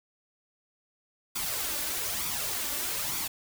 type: noise with flanger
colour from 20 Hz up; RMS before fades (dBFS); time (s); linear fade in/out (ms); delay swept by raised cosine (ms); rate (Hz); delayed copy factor
white; -32; 1.35-3.28; 10; 0.85 to 3.45; 1.1; +0.6
effects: none